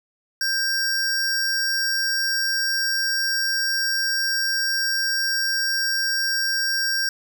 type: tone pair together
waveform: square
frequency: 1582 / 5566 Hz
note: G6 / F8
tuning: +15 / -7 cents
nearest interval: octave + minor seventh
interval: 2178 cents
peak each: -24 dBFS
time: 0.41-7.09 s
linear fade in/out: 2 ms
effects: none